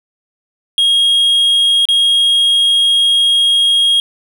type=tone with dropouts; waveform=triangle; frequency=3267 Hz; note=G#7; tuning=29 cents flat; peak=-7 dBFS; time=0.78-4 s; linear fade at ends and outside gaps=1 ms; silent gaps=1.854-1.887 s; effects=none